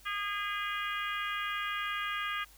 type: harmonic tone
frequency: 408.6 Hz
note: G#4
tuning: 28 cents flat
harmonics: 3 / 4 / 5 / 6 / 7 / 8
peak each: -36 / -38 / -40 / -42 / -43 / -44 dBFS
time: 0.05-2.45 s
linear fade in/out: 20 ms
effects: added 50 Hz sine -59 dBFS peak until 2.57 s + white hiss -59 dBFS RMS until 2.57 s